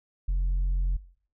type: tone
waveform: sine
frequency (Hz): 44.33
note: F1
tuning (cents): +27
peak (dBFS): -20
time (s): 0.28-0.97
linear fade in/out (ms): 10
effects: noise-tail reverb RT60 0.5 s tail -19 dB re dry + tanh soft clip ceiling -22 dBFS